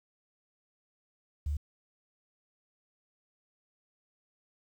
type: tone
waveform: sine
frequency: 73.42 Hz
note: D2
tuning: in tune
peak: -29 dBFS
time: 1.46-1.57 s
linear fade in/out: 5 ms
effects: 10-bit